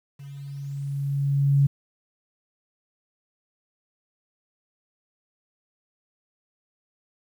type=tone with level ramp; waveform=sine; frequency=140 Hz; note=C#3; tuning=18 cents sharp; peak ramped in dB=-38 to -14 dBFS; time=0.19-1.67 s; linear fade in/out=10 ms; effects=9-bit